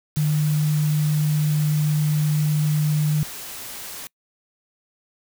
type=tone in noise; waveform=sine; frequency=151.3 Hz; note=D#3; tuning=48 cents flat; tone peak=-17 dBFS; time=0.17-3.23 s; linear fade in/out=0 ms; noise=white; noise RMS=-35 dBFS; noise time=0.16-4.07 s; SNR=+15 dB; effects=noise-tail reverb RT60 0.1 s tail -25 dB re dry